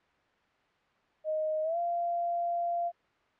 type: tone with pitch glide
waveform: sine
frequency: 622.3 to 690.5 Hz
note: D#5 to F5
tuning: 0 to -20 cents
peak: -28 dBFS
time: 1.24-2.92 s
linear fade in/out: 50 ms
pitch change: +180 cents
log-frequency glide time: 1.63-1.78 s
effects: white hiss -67 dBFS RMS until 3.39 s + low-pass 2000 Hz 12 dB/octave